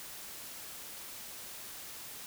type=silence; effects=white hiss -46 dBFS RMS until 2.26 s